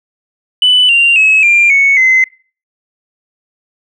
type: tone with pitch steps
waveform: sine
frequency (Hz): 2990 / 2774 / 2573 / 2387 / 2214 / 2054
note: F#7 / F7 / E7 / D7 / C#7 / C7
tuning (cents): +17 / -12 / -43 / +28 / -3 / -33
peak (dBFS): -4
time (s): 0.62-2.24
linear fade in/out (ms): 2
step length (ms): 270
effects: noise-tail reverb RT60 0.4 s tail -24 dB re dry + tanh soft clip ceiling -1 dBFS